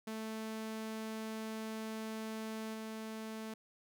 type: tone with level steps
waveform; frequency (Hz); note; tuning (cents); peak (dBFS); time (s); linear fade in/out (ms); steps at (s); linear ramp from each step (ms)
sawtooth; 220; A3; 0; -36 / -38; 0.07-3.54; 5; 2.73; 20
effects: none